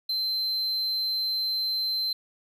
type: tone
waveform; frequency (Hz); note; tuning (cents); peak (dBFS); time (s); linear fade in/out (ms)
triangle; 4100; C8; -36; -24; 0.09-2.13; 5
effects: none